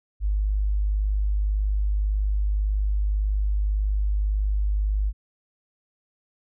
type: tone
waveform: sine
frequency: 50.9 Hz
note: G#1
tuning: 34 cents flat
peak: -20 dBFS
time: 0.2-5.13 s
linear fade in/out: 50 ms
effects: none